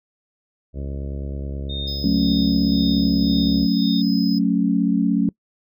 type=harmonic tone; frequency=69.3 Hz; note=C#2; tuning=in tune; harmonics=1 / 2 / 3 / 4 / 5 / 6 / 7 / 8 / 9; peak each=-27 / -33 / -37 / -39 / -41 / -43 / -44 / -45 / -46 dBFS; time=0.73-3.68 s; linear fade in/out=50 ms
type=tone with tremolo; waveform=sine; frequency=3665 Hz; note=A#7; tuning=30 cents flat; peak=-27 dBFS; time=1.69-4.02 s; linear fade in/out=10 ms; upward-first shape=sine; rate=1.9 Hz; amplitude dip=85%
type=tone; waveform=triangle; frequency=5070 Hz; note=D#8; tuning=32 cents sharp; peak=-27 dBFS; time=1.87-4.39 s; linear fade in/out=10 ms
type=chord; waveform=sine; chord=F# minor; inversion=none; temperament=equal with one note detuned; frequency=183.61 / 220 / 277.2 Hz; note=F#3 / A3 / C#4; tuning=-13 / 0 / 0 cents; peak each=-20 dBFS; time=2.04-5.29 s; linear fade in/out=2 ms
effects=noise-tail reverb RT60 0.1 s tail -25 dB re dry